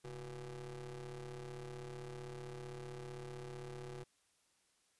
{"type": "ring-modulated tone", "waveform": "30% pulse", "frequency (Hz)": 117.6, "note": "A#2", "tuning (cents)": 16, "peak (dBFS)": -40, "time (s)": [0.04, 4.04], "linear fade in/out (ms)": 10, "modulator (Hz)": 253, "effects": ["white hiss -75 dBFS RMS until 4.99 s", "resampled to 24000 Hz"]}